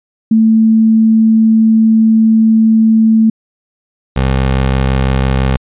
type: tone pair in turn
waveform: sine / 20% pulse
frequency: 221.9 / 65.97 Hz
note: A3 / C2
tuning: +15 / +15 cents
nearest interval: octave + major sixth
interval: 2100 cents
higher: first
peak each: -5 dBFS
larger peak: neither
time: 0.31-3.3 / 4.16-5.57 s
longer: first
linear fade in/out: 5 ms
effects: resampled to 8000 Hz